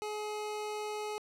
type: tone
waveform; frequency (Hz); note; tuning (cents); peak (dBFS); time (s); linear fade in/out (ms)
25% pulse; 422.8; G#4; +31; -32; 0.02-1.18; 0
effects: low-pass 11000 Hz 12 dB/octave